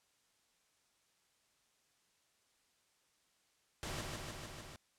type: noise with echo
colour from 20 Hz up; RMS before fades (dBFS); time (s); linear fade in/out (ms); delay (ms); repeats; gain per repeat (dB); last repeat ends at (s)
pink; -42; 3.83-4.01; 0; 150; 5; -2; 4.76
effects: white hiss -75 dBFS RMS until 4.98 s + low-pass 9000 Hz 12 dB/octave